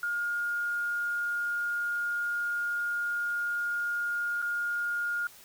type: tone with dropouts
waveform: sine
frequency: 1420 Hz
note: F6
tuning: 28 cents sharp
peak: -28 dBFS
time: 0.03-5.27 s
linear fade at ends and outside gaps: 2 ms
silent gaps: 4.418-4.424 s
effects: white hiss -53 dBFS RMS until 5.44 s